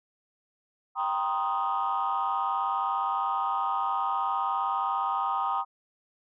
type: chord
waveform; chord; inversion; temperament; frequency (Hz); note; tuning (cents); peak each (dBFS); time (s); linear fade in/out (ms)
sine; C minor seventh; second; equal with one note detuned; 784 / 947 / 1046.5 / 1244.5; G5 / Bb5 / C6 / Eb6; 0 / +27 / 0 / 0; -30 / -30 / -32 / -29; 0.95-5.65; 50
effects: tanh soft clip ceiling -19 dBFS